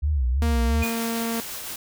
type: tone with vibrato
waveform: sine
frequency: 68 Hz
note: C#2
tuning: 33 cents flat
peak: -19 dBFS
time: 0.02-0.84 s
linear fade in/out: 20 ms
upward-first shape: sine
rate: 2.9 Hz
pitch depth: 200 cents each way
type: tone with pitch glide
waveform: sawtooth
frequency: 233.1 to 229.6 Hz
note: A#3 to A#3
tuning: 0 to -26 cents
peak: -21 dBFS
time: 0.42-1.4 s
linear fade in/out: 0 ms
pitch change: -26 cents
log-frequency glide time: 0.56-0.74 s
type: tone with exponential decay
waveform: triangle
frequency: 2459 Hz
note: D#7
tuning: 21 cents flat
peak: -23 dBFS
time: 0.82-1.1 s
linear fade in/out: 5 ms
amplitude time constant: 60 ms
type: noise with tremolo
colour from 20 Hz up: white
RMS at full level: -33 dBFS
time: 0.83-1.76 s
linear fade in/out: 2 ms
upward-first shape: sine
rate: 6 Hz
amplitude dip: 25%
effects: none